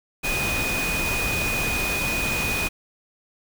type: tone in noise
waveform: sine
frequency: 2482 Hz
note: D#7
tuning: 5 cents flat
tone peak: -25 dBFS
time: 0.23-2.69 s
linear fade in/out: 20 ms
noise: pink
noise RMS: -27 dBFS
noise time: 0.23-2.69 s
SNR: -1 dB
effects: none